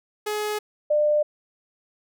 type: tone pair in turn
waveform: sawtooth / sine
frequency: 421.8 / 598.2 Hz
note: G#4 / D5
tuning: +27 / +32 cents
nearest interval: tritone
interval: 605 cents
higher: second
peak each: -21 / -17 dBFS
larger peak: second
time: 0.26-0.59 / 0.9-1.23 s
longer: neither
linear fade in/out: 10 ms
effects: none